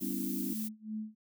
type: noise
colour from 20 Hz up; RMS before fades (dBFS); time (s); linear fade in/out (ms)
violet; -41; 0-0.69; 20
type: chord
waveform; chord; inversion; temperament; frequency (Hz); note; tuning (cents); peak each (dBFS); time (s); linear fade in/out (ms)
sine; C# half-diminished seventh; second; equal; 196 / 246.9 / 277.2 / 329.6; G3 / B3 / C#4 / E4; 0 / 0 / 0 / 0; -38 / -38 / -39 / -41; 0.01-0.54; 10
type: tone with tremolo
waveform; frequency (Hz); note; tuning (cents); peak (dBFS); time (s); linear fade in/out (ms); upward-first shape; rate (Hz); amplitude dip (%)
sine; 216.1; A3; -31; -34; 0.52-1.15; 10; sine; 2.8; 95
effects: none